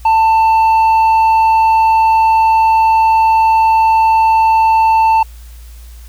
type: tone with tanh clipping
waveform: sine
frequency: 890 Hz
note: A5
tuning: 20 cents sharp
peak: -8 dBFS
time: 0.05-5.23 s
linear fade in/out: 5 ms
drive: 5 dB
effects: added 58 Hz sine -31 dBFS peak until 6.08 s + white hiss -45 dBFS RMS until 6.08 s